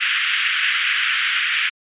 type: band-pass noise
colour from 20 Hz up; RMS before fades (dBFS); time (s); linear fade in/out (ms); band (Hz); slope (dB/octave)
white; -20; 0-1.7; 20; 1400 to 3200; 48
effects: resampled to 8000 Hz